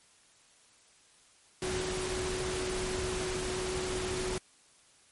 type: tone in noise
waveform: sine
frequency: 370 Hz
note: F#4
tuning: in tune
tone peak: -34 dBFS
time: 1.62-4.38 s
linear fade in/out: 2 ms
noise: pink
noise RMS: -36 dBFS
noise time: 1.62-4.38 s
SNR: -1 dB
effects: white hiss -62 dBFS RMS until 5.11 s + MP3 48 kbps